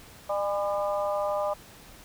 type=harmonic tone with a mistuned harmonic; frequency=200.9 Hz; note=G3; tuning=43 cents sharp; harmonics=3 / 4 / 5 / 6; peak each=-27 / -33 / -35 / -35 dBFS; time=0.29-1.54 s; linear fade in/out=10 ms; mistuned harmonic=4; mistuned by=+30 cents; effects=pink hiss -50 dBFS RMS until 2.04 s